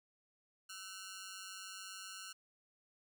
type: ring-modulated tone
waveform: 10% pulse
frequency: 1417 Hz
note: F6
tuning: 25 cents sharp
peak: -36 dBFS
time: 0.69-2.33 s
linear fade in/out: 10 ms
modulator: 96.3 Hz
effects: none